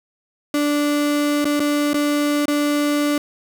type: tone with dropouts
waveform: 35% pulse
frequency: 292.5 Hz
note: D4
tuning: 7 cents flat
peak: -15 dBFS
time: 0.54-3.18 s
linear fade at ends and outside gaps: 2 ms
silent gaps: 1.445-1.453 / 1.596-1.602 / 1.933-1.942 / 2.456-2.481 s
effects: none